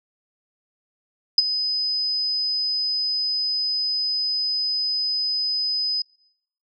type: tone with ADSR envelope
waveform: sine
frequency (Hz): 5020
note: D#8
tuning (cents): +15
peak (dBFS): -8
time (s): 1.38-6.02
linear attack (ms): 3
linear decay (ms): 24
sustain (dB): -13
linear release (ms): 4
effects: noise-tail reverb RT60 0.7 s tail -23 dB re dry

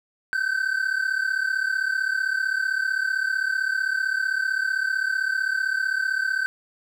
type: tone pair together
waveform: triangle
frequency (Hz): 1521 / 1556.6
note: F#6 / G6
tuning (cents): +47 / -13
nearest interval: unison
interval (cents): 40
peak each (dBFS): -23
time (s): 0.33-6.46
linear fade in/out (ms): 0
effects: none

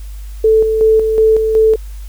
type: tone with tremolo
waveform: sine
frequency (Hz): 440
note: A4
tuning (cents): 0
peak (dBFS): -6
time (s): 0.44-1.76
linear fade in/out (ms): 5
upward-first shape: square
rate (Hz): 2.7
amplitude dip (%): 45
effects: added 50 Hz sine -25 dBFS peak until 2.08 s + white hiss -45 dBFS RMS until 2.08 s

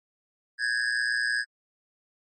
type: tone with amplitude modulation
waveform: square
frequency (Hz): 1661.2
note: G#6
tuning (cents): 0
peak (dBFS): -21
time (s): 0.58-1.45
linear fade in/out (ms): 50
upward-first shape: sine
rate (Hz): 120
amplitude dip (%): 90
effects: low-pass 11000 Hz 12 dB/octave + MP3 32 kbps

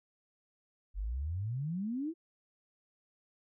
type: exponential sweep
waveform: sine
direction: up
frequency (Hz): 44.27 to 343.8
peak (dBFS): -33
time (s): 0.94-2.14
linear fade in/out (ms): 50
effects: none

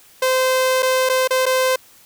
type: tone with dropouts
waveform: sawtooth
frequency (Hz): 517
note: C5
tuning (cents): -21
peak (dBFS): -11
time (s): 0.22-1.76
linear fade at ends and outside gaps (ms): 5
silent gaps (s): 0.824-0.828 / 1.091-1.096 / 1.276-1.306 / 1.457-1.463
effects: white hiss -49 dBFS RMS until 2.05 s

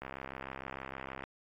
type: click train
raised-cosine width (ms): 0.5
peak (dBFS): -26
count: 82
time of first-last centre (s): 0.02-1.238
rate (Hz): 66.5
effects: AAC 48 kbps

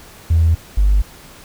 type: tone pair in turn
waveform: triangle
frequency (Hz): 81.7 / 49.82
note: E2 / G1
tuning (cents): -15 / +29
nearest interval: major sixth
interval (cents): 856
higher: first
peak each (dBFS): -6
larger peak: neither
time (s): 0.3-0.55 / 0.77-1.02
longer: neither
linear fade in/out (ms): 10
effects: tanh soft clip ceiling -7 dBFS + pink hiss -41 dBFS RMS until 1.44 s

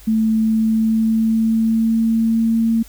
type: tone with pitch glide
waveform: sine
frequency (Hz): 220.7 to 226.8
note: A3 to A#3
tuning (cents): +5 to -47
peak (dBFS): -13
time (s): 0.07-2.83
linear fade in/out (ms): 10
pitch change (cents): +48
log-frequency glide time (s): 0.42-2.6
effects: added 50 Hz sine -41 dBFS peak until 2.88 s + white hiss -46 dBFS RMS until 2.88 s

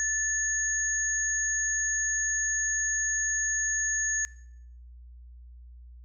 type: tone pair together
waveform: sine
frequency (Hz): 1756 / 6630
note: A6 / G#8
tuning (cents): -4 / -4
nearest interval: octave + major seventh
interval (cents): 2300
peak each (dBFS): -30 / -27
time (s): 0-4.25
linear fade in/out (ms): 0
effects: noise-tail reverb RT60 0.7 s tail -19 dB re dry + added 60 Hz sine -45 dBFS peak until 6.04 s

